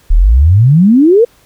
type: exponential sweep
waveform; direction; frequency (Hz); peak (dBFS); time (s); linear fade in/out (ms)
sine; up; 34.65 to 493.9; -3; 0.1-1.25; 10
effects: pink hiss -48 dBFS RMS until 1.45 s